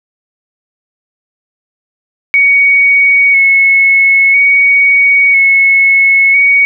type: tone with vibrato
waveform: sine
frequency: 2217 Hz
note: C#7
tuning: in tune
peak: -4 dBFS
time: 2.34-6.65 s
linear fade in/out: 0 ms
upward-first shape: square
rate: 0.5 Hz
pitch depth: 19 cents each way
effects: none